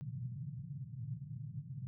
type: band-pass noise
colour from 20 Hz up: white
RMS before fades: -44 dBFS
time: 0.01-1.87 s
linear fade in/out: 0 ms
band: 110 to 150 Hz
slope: 48 dB/octave
effects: none